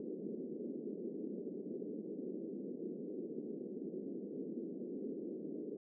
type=band-pass noise; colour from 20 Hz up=white; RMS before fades=-44 dBFS; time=0-5.77 s; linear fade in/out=2 ms; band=190 to 440 Hz; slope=48 dB/octave; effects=none